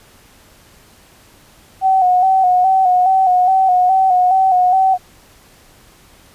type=tone with vibrato; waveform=sine; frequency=745 Hz; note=F#5; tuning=12 cents sharp; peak=-9 dBFS; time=1.81-4.98 s; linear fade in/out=50 ms; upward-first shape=square; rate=2.4 Hz; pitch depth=42 cents each way; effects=pink hiss -47 dBFS RMS until 6.34 s + resampled to 32000 Hz